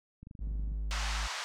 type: click train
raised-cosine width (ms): 5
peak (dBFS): -35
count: 13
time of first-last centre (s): 0.23-0.718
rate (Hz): 24.6
type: tone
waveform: triangle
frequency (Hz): 52.2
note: G#1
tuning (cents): +10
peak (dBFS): -30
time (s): 0.4-1.28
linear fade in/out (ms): 20
type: band-pass noise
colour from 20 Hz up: pink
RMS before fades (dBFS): -38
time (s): 0.91-1.44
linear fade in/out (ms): 0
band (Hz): 790 to 6800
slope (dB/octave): 24
effects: none